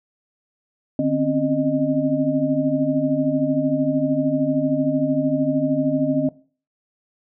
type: tone cluster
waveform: sine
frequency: 150.5 / 258.3 / 271.4 / 614 Hz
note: D3 / C4 / C#4 / D#5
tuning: +43 / -22 / -36 / -23 cents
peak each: -27 / -23 / -20 / -24 dBFS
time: 0.99-6.29 s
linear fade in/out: 2 ms
effects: noise-tail reverb RT60 0.4 s tail -19 dB re dry